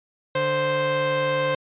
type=tone pair together; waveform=sawtooth; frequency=146.83 / 523.2 Hz; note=D3 / C5; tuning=0 / 0 cents; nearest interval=octave + minor seventh; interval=2200 cents; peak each=-26 / -17 dBFS; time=0.35-1.55 s; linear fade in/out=5 ms; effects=resampled to 8000 Hz